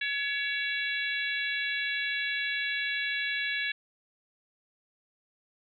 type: harmonic tone with a mistuned harmonic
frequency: 564 Hz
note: C#5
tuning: 30 cents sharp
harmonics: 3 / 4 / 5 / 6 / 7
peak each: -32 / -34 / -36 / -38 / -39 dBFS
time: 0.01-3.72 s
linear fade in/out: 5 ms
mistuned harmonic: 5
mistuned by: -58 cents
effects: none